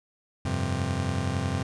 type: chord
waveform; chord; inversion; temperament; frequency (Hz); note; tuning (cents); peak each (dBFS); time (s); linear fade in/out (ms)
30% pulse; F suspended second; none; just; 87.31 / 98.22 / 130.96; F2 / G2 / C3; 0 / +4 / +2; -28; 0.45-1.63; 5
effects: resampled to 22050 Hz